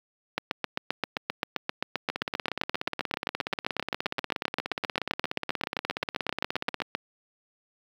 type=two click trains; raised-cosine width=0.3 ms; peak=-10 / -13 dBFS; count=51 / 80; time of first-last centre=0.38-6.95 / 2.1-6.802 s; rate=7.61 / 16.8 Hz; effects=high-pass 150 Hz 12 dB/octave + 8-bit